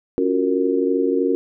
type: chord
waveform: sine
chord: Gb major seventh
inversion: second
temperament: just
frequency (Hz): 277.5 / 346.9 / 370 / 462.5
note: Db4 / F4 / Gb4 / Bb4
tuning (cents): +2 / -12 / 0 / -14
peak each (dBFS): -21 / -26 / -21 / -21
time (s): 0.18-1.35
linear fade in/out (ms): 0
effects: none